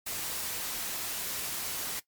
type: noise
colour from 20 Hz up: white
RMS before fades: -35 dBFS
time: 0.06-2 s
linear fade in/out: 10 ms
effects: noise-tail reverb RT60 0.1 s tail -17 dB re dry + MP3 96 kbps